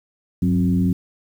sine tone with frequency modulation, 181.7 Hz, F#3, 31 cents flat, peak -15 dBFS, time 0.42-0.93 s, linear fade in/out 5 ms, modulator 84.9 Hz, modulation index 1, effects 8-bit

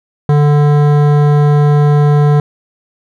sine tone with hard clipping, 146.83 Hz, D3, in tune, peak -8 dBFS, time 0.29-2.4 s, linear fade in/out 2 ms, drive 15 dB, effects none

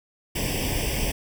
pink noise with comb filter, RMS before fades -26 dBFS, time 0.35-1.12 s, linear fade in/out 10 ms, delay 0.37 ms, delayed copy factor +1, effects none

